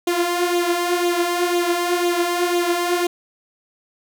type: tone with flanger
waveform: sawtooth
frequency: 350 Hz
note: F4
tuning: 4 cents sharp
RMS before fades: -20 dBFS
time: 0.07-3.07 s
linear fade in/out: 5 ms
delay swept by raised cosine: 0.28 to 4.78 ms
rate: 2 Hz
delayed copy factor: +0.6
effects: none